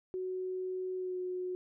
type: tone with pitch glide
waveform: sine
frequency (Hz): 370.8 to 364.9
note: F#4 to F#4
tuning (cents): +4 to -24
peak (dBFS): -34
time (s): 0.14-1.55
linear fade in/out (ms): 0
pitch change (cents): -28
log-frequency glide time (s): 0.96-1.18
effects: none